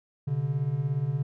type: beating tone pair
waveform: triangle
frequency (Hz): 127 / 144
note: B2 / D3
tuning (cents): +49 / -34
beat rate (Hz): 17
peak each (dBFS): -28 / -25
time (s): 0.27-1.23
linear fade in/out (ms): 10
effects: none